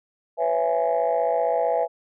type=chord; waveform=sine; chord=C# minor seventh; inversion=third; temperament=just; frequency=498.9 / 554.4 / 665.2 / 831.5 Hz; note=B4 / C#5 / E5 / G#5; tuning=+17 / 0 / +16 / +2 cents; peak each=-24 / -27 / -22 / -25 dBFS; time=0.37-1.88 s; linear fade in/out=50 ms; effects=tanh soft clip ceiling -12 dBFS